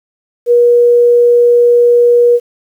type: tone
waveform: sine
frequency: 480 Hz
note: B4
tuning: 49 cents flat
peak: -4 dBFS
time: 0.46-2.4 s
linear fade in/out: 50 ms
effects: 7-bit